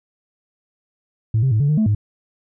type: tone with pitch steps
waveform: sine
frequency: 110.5 / 132.8 / 108.2 / 143.2 / 151.6 / 217.4 / 104.5 Hz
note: A2 / C3 / A2 / D3 / D#3 / A3 / G#2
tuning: +8 / +26 / -29 / -43 / -45 / -21 / +11 cents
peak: -12 dBFS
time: 1.34-1.949 s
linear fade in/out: 5 ms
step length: 87 ms
effects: tanh soft clip ceiling -11 dBFS